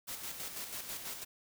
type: noise with tremolo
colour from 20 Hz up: white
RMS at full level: -41 dBFS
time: 0.07-1.25 s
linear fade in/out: 20 ms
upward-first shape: square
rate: 6.1 Hz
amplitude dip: 45%
effects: none